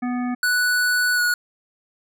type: harmonic tone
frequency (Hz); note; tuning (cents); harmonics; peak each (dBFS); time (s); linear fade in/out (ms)
246.9; B3; 0; 1 / 3 / 5 / 7 / 9; -22 / -32 / -36 / -39 / -41; 0.02-0.35; 10
type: tone with pitch glide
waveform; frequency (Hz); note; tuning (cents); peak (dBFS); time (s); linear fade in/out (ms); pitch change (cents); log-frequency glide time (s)
square; 1480 to 1456.3; F#6 to F#6; 0 to -28; -18; 0.43-1.34; 2; -28; 1.15-1.21
effects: none